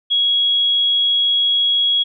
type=tone; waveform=sine; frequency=3322 Hz; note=G#7; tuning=in tune; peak=-13 dBFS; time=0.1-2.04 s; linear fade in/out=20 ms; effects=none